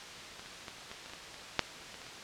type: clicks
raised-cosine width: 0.2 ms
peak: -27 / -29 / -23 / -25 / -28 / -29 / -26 / -28 / -7 / -27 / -29 / -30 dBFS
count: 12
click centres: 0.395 / 0.46 / 0.682 / 0.915 / 1.06 / 1.097 / 1.135 / 1.343 / 1.593 / 1.943 / 2.017 / 2.066 s
effects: white hiss -45 dBFS RMS until 2.23 s + low-pass 5000 Hz 12 dB/octave